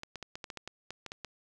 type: clicks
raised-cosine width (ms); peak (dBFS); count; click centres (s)
0.2; -23; 12; 0.034 / 0.157 / 0.227 / 0.355 / 0.442 / 0.502 / 0.573 / 0.676 / 0.906 / 1.063 / 1.119 / 1.247
effects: none